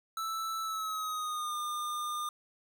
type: tone with pitch glide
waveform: square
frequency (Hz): 1318.5 to 1209.1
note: E6 to D#6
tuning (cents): 0 to -50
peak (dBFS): -34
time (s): 0.17-2.29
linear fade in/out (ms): 2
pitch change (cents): -150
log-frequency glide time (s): 0.61-1.55
effects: none